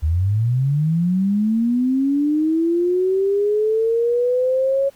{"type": "linear sweep", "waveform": "sine", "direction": "up", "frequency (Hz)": [73.42, 554.4], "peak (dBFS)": -15, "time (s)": [0.02, 4.9], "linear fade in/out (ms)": 20, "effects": ["pink hiss -53 dBFS RMS until 4.95 s"]}